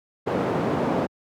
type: band-pass noise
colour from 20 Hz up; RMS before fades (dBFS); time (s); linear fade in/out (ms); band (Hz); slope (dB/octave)
white; -24; 0.26-1.07; 20; 130 to 560; 12
effects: high-pass 80 Hz 12 dB/octave